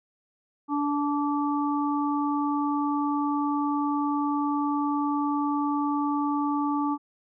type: harmonic tone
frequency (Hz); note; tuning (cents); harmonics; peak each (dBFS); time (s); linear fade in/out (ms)
290; D4; -22; 1 / 3 / 4; -25 / -30 / -31; 0.68-6.98; 50
effects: none